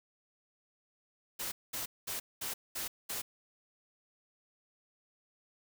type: noise bursts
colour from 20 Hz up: white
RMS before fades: -38 dBFS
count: 6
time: 1.39-3.22 s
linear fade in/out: 10 ms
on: 130 ms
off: 210 ms
effects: none